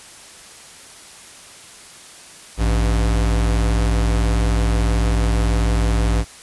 square tone pair together, 55.43 / 98.5 Hz, A1 / G2, +13 / +9 cents, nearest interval minor seventh, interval 996 cents, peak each -16 / -26 dBFS, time 2.57-6.25 s, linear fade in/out 50 ms, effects white hiss -41 dBFS RMS until 6.42 s + resampled to 24000 Hz

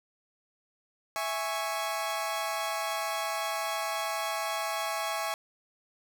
sawtooth chord, C# minor, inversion first, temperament equal, 659.3 / 830.6 / 1108.7 Hz, E5 / G#5 / C#6, 0 / 0 / 0 cents, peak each -31 dBFS, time 1.16-5.34 s, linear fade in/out 0 ms, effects none

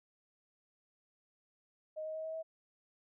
sine tone with pitch steps, 623 / 628.4 / 633.9 / 639.4 / 645 Hz, D#5 / D#5 / D#5 / D#5 / E5, +2 / +17 / +32 / +47 / -38 cents, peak -38 dBFS, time 1.96-2.43 s, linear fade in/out 20 ms, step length 94 ms, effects none

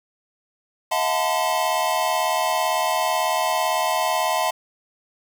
square tone cluster, 643 / 721 / 882 / 1019 Hz, E5 / F#5 / A5 / C6, -43 / -45 / +4 / -46 cents, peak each -26 dBFS, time 0.91-4.51 s, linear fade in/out 10 ms, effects 7-bit

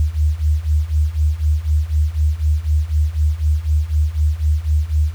sine beating tone pair, 73.8 / 77.8 Hz, D2 / D#2, +9 / 0 cents, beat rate 4 Hz, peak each -18 / -16 dBFS, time 0-5.14 s, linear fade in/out 0 ms, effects 7-bit

